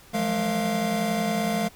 square tone cluster, 171.2 / 182.4 / 212.8 / 458.7 / 695 Hz, F3 / F#3 / G#3 / A#4 / F5, -34 / -24 / +42 / -28 / -9 cents, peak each -34 / -35 / -27 / -35 / -29 dBFS, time 0.13-1.69 s, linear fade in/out 20 ms, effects pink hiss -51 dBFS RMS until 1.75 s

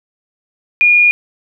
sine tone, 2433 Hz, D#7, 39 cents flat, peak -6 dBFS, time 0.81-1.11 s, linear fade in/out 0 ms, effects none

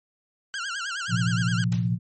sawtooth tone with vibrato, 1491 Hz, F#6, 13 cents sharp, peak -25 dBFS, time 0.54-1.64 s, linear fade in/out 0 ms, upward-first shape sine, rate 9.6 Hz, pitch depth 170 cents each way
sine chord, Bb suspended second, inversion none, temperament equal with one note detuned, 115.47 / 130.81 / 174.61 Hz, Bb2 / C3 / F3, -16 / 0 / 0 cents, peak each -24 / -30 / -25 dBFS, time 1.08-1.99 s, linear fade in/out 50 ms
white noise with exponential decay, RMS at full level -35 dBFS, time 1.72-1.96 s, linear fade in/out 1 ms, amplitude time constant 52 ms
effects low-pass 12000 Hz 12 dB/octave + MP3 32 kbps

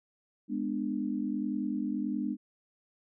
sine chord, G# diminished, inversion none, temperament just, 207.7 / 249.2 / 299 Hz, G#3 / B3 / D4, 0 / +16 / +31 cents, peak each -34 dBFS, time 0.48-2.37 s, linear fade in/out 50 ms, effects none

